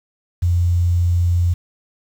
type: tone with quantisation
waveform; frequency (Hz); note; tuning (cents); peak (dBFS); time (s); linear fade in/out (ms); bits
sine; 87.31; F2; 0; -13; 0.42-1.54; 10; 7
effects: none